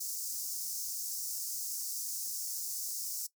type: high-pass noise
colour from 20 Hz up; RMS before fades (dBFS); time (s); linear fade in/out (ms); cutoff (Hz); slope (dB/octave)
pink; -38; 0-3.27; 10; 5200; 48
effects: noise-tail reverb RT60 0.1 s tail -18 dB re dry